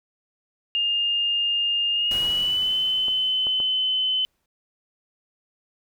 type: tone with pitch glide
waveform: sine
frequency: 2820 to 3040 Hz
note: F7 to F#7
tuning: +16 to +46 cents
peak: -20 dBFS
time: 0.75-4.25 s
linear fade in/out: 0 ms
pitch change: +130 cents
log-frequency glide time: 1.92-2.74 s
type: noise with exponential decay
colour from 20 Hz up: pink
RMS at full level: -35 dBFS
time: 2.11-4.46 s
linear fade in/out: 2 ms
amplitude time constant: 510 ms
type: clicks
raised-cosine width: 1 ms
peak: -23 dBFS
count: 3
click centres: 3.083 / 3.469 / 3.602 s
effects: none